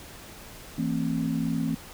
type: tone cluster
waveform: sine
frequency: 164.8 / 227.1 / 266.8 Hz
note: E3 / A#3 / C4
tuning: 0 / -45 / +34 cents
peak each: -29 dBFS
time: 0.78-1.75 s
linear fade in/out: 5 ms
effects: pink hiss -45 dBFS RMS until 1.93 s